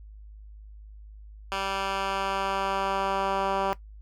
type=tone with band-pass filter sweep; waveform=10% pulse; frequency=194.6 Hz; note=G3; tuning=12 cents flat; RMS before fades=-28 dBFS; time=1.52-3.73 s; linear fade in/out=0 ms; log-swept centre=2000 to 850 Hz; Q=0.81; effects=noise-tail reverb RT60 0.1 s tail -17 dB re dry + added 52 Hz sine -43 dBFS peak until 4.01 s